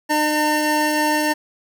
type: tone pair together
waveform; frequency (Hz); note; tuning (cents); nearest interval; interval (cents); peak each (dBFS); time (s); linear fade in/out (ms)
25% pulse; 303.1 / 906; D#4 / A#5; -45 / -50; octave + perfect fifth; 1895; -16; 0.09-1.34; 20
effects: none